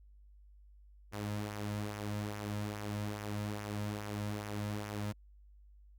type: tone with flanger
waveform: sawtooth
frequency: 104.1 Hz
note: G#2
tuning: 5 cents sharp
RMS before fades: -39 dBFS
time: 1.12-5.13 s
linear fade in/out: 20 ms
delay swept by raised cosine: 0.23 to 2.73 ms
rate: 2.4 Hz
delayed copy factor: -0.5
effects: added 50 Hz sine -56 dBFS peak until 5.98 s + Opus 48 kbps